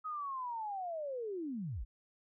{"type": "linear sweep", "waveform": "sine", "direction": "down", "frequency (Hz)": [1274, 32.46], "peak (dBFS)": -37, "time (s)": [0.04, 1.85], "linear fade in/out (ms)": 20, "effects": []}